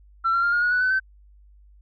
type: tone with pitch steps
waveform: sine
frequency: 1347 / 1372.9 / 1399.3 / 1426.3 / 1453.7 / 1481.7 / 1510.2 / 1539.3 Hz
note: E6 / F6 / F6 / F6 / F#6 / F#6 / F#6 / G6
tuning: +37 / -30 / +3 / +36 / -31 / +2 / +35 / -32 cents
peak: -17 dBFS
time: 0.24-1 s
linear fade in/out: 20 ms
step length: 95 ms
effects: tanh soft clip ceiling -15 dBFS + added 50 Hz sine -49 dBFS peak until 1.81 s